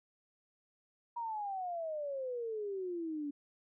sine exponential sweep, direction down, 959 to 282.9 Hz, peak -36 dBFS, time 1.16-3.31 s, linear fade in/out 10 ms, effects none

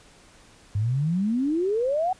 sine exponential sweep, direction up, 98 to 767 Hz, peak -21 dBFS, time 0.75-2.13 s, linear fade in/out 5 ms, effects pink hiss -53 dBFS RMS until 2.19 s + resampled to 22050 Hz

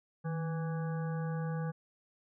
harmonic tone with a mistuned harmonic, 165.1 Hz, E3, 3 cents sharp, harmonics 1 / 3 / 5 / 7 / 9 / 10, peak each -33 / -43 / -47 / -50 / -52 / -53 dBFS, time 0.24-1.72 s, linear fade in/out 20 ms, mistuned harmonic 1, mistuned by -74 cents, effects none

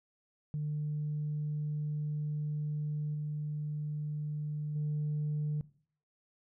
sine tone with level steps, 150 Hz, D3, 37 cents sharp, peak -31 / -33 / -29 dBFS, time 0.54-5.61 s, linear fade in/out 0 ms, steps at 3.14 / 4.75 s, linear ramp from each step 10 ms, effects noise-tail reverb RT60 0.5 s tail -19 dB re dry + tanh soft clip ceiling -28 dBFS

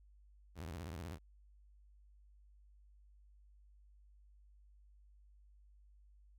sawtooth tone with vibrato, 82.41 Hz, E2, in tune, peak -40 dBFS, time 0.55-1.19 s, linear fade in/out 50 ms, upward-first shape sine, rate 16 Hz, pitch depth 270 cents each way, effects added 50 Hz sine -61 dBFS peak until 6.38 s

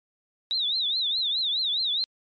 sine tone with vibrato, 3775 Hz, A#7, 21 cents sharp, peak -23 dBFS, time 0.51-2.04 s, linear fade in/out 0 ms, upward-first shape triangle, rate 4.8 Hz, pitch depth 200 cents each way, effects MP3 48 kbps

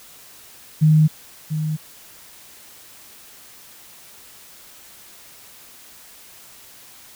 sine tone with echo, 155 Hz, D#3, 6 cents flat, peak -10 dBFS, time 0.81-1.08 s, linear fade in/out 20 ms, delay 690 ms, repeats 1, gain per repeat -10 dB, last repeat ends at 1.77 s, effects white hiss -45 dBFS RMS until 7.15 s

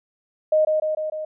sine tone with echo, 620 Hz, D#5, 6 cents flat, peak -14 dBFS, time 0.52-0.65 s, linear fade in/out 5 ms, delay 150 ms, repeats 4, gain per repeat -3 dB, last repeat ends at 1.25 s, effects none

